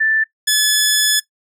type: tone pair in turn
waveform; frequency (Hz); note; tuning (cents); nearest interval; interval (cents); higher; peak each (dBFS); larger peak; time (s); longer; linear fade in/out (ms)
sine / 10% pulse; 1765 / 1717.7; A6 / A6; +5 / -42; unison; 47; first; -13 / -3; second; 0-0.24 / 0.47-1.2; second; 10
effects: noise-tail reverb RT60 0.1 s tail -18 dB re dry